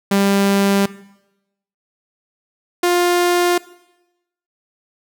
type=tone pair in turn; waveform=sawtooth; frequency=198.3 / 352.4 Hz; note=G3 / F4; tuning=+20 / +16 cents; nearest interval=minor seventh; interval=996 cents; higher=second; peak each=-9 dBFS; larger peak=neither; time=0.11-0.86 / 2.83-3.58 s; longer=neither; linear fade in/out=5 ms; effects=noise-tail reverb RT60 0.9 s tail -19 dB re dry